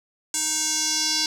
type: tone with band-pass filter sweep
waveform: square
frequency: 311.1 Hz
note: D#4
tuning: in tune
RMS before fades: -24 dBFS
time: 0.34-1.26 s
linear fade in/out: 2 ms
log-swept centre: 7500 to 5000 Hz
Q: 3.4
effects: none